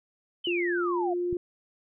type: exponential sweep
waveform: sine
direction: down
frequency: 3136 to 668 Hz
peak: -29 dBFS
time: 0.44-1.14 s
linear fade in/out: 10 ms
type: tone with pitch glide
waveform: sine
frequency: 349.2 to 353.1 Hz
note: F4 to F4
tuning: 0 to +19 cents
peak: -26 dBFS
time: 0.47-1.37 s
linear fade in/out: 2 ms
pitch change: +19 cents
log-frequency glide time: 0.64-1.18 s
type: click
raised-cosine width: 5 ms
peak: -25 dBFS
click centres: 1.328 s
effects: none